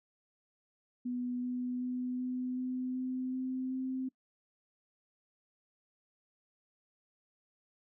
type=tone with pitch steps; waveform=sine; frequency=246.9 / 248.8 / 250.6 / 252.5 / 254.4 / 256.3 / 258.3 / 260.2 Hz; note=B3 / B3 / B3 / B3 / C4 / C4 / C4 / C4; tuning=0 / +13 / +25 / +39 / -48 / -36 / -22 / -9 cents; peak=-33 dBFS; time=1.05-4.09 s; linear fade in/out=10 ms; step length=380 ms; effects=noise-tail reverb RT60 0.1 s tail -23 dB re dry